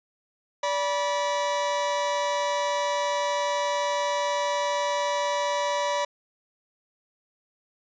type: tone pair together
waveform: 40% pulse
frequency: 579.1 / 974 Hz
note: D5 / B5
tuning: -24 / -24 cents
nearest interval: major sixth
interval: 900 cents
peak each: -26 dBFS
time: 0.63-6.05 s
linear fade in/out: 5 ms
effects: resampled to 16000 Hz + 10-bit